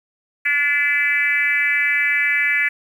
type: tone with frequency modulation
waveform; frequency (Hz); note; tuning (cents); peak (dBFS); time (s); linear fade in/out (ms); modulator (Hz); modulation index
sine; 2023; B6; +41; -15; 0.45-2.69; 10; 294; 1.3
effects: 8-bit